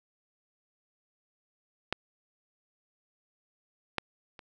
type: clicks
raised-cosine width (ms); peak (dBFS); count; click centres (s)
0.3; -12 / -12 / -30; 3; 1.926 / 3.983 / 4.392
effects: none